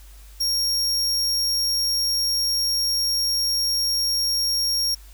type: tone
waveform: 40% pulse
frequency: 5570 Hz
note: F8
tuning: 5 cents flat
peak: -19 dBFS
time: 0.4-4.95 s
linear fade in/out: 10 ms
effects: added 50 Hz sine -42 dBFS peak until 5.13 s + white hiss -52 dBFS RMS until 5.13 s